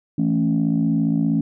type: chord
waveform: sine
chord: A major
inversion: second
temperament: equal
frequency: 164.81 / 220 / 277.2 Hz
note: E3 / A3 / C#4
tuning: 0 / 0 / 0 cents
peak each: -20 dBFS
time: 0.18-1.41 s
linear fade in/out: 5 ms
effects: tanh soft clip ceiling -10 dBFS